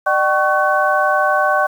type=tone cluster; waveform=sine; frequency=602 / 766 / 1113 / 1513 Hz; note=D5 / G5 / C#6 / F#6; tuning=+43 / -40 / +7 / +38 cents; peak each=-18 dBFS; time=0.06-1.67 s; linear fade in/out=10 ms; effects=7-bit